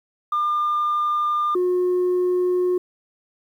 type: tone pair in turn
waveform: sine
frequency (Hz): 1202 / 361.2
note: D6 / F#4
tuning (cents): +40 / -42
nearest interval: octave + major sixth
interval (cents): 2082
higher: first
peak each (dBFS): -17 / -15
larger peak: second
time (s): 0.32-1.55 / 1.55-2.78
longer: neither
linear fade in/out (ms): 5
effects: tanh soft clip ceiling -16 dBFS + 9-bit